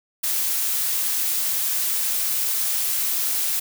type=noise; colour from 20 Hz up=blue; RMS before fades=-23 dBFS; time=0.23-3.6 s; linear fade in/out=10 ms; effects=none